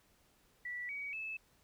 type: tone with pitch steps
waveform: sine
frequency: 1957 / 2261 / 2612 Hz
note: B6 / C#7 / E7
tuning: -16 / +34 / -17 cents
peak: -39 dBFS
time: 0.65-1.37 s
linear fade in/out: 5 ms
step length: 240 ms
effects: pink hiss -70 dBFS RMS until 1.63 s